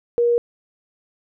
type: tone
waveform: sine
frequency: 475 Hz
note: A#4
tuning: 33 cents sharp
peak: -14 dBFS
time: 0.18-0.38 s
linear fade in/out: 0 ms
effects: none